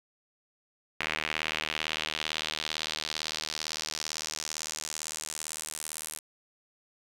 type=tone with band-pass filter sweep; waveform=sawtooth; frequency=77.78 Hz; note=D#2; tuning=in tune; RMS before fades=-36 dBFS; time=1-6.19 s; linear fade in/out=5 ms; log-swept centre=2300 to 10000 Hz; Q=2.1; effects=9-bit